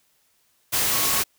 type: tone in noise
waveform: sine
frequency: 1100 Hz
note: C#6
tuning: 14 cents flat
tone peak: -32 dBFS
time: 0.92-1.21 s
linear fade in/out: 20 ms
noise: white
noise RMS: -22 dBFS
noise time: 0.72-1.24 s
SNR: -13 dB
effects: white hiss -65 dBFS RMS until 1.38 s